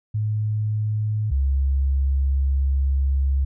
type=tone pair in turn; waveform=sine; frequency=107 / 68.06 Hz; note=A2 / C#2; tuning=-48 / -31 cents; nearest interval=minor sixth; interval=783 cents; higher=first; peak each=-20 / -17 dBFS; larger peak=second; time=0.14-1.31 / 1.31-3.45 s; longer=second; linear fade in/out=10 ms; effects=none